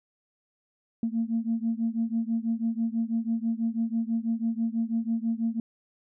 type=beating tone pair; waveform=sine; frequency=225.6 / 231.7 Hz; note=A3 / A#3; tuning=+44 / -10 cents; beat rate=6.1 Hz; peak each=-27 / -28 dBFS; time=1.03-5.6 s; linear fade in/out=2 ms; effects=tanh soft clip ceiling -18 dBFS